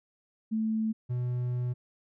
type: tone pair in turn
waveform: sine / triangle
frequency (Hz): 220 / 123.47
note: A3 / B2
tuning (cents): 0 / 0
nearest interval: minor seventh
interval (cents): 1000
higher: first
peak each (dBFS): -26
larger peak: neither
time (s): 0.51-0.93 / 1.09-1.74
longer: second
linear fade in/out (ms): 20
effects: none